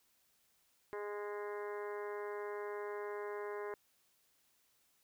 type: harmonic tone with a mistuned harmonic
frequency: 206.6 Hz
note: G#3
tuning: 9 cents flat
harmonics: 2 / 3 / 4 / 5 / 6 / 7 / 8 / 9 / 10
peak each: -41 / -51 / -52 / -49 / -57 / -56 / -55 / -56 / -59 dBFS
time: 0.93-3.74 s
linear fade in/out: 0 ms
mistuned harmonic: 10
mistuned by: +20 cents
effects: white hiss -74 dBFS RMS until 5.03 s